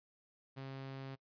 sawtooth tone, 134.6 Hz, C3, 49 cents sharp, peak -40 dBFS, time 0.56-1.16 s, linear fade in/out 20 ms, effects noise-tail reverb RT60 0.1 s tail -23 dB re dry + resampled to 11025 Hz

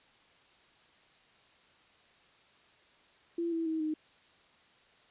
sine tone with pitch steps, 338.8 / 329 / 319.4 / 310.1 Hz, E4 / E4 / D#4 / D#4, +48 / -3 / +45 / -6 cents, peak -30 dBFS, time 3.38-3.94 s, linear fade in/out 5 ms, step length 140 ms, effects white hiss -63 dBFS RMS until 5.1 s + resampled to 8000 Hz

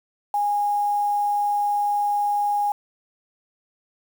sine tone with quantisation, 822 Hz, G#5, 18 cents flat, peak -19 dBFS, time 0.34-2.72 s, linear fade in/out 2 ms, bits 7, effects none

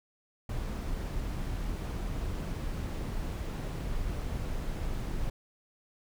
brown noise, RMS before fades -34 dBFS, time 0.49-5.3 s, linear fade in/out 5 ms, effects none

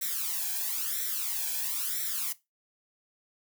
blue noise with flanger, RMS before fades -32 dBFS, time 0.01-2.33 s, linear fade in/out 10 ms, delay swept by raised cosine 0.52 to 1.24 ms, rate 1 Hz, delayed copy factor +0.95, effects noise-tail reverb RT60 0.2 s tail -17 dB re dry

